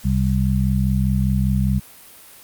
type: harmonic tone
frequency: 65 Hz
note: C2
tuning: 11 cents flat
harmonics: 1 / 2 / 3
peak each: -20 / -20 / -20 dBFS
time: 0.04-1.8 s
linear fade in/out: 20 ms
effects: white hiss -44 dBFS RMS until 2.43 s + Opus 48 kbps